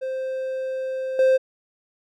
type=tone with level steps; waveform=triangle; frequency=523.3 Hz; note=C5; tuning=in tune; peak=-23 / -12 dBFS; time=0.01-1.38 s; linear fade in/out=20 ms; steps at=1.19 s; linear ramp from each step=2 ms; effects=none